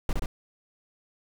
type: noise with echo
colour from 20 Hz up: brown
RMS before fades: -24 dBFS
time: 0.09-0.13 s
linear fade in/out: 2 ms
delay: 65 ms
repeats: 2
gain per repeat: -2 dB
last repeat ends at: 0.26 s
effects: none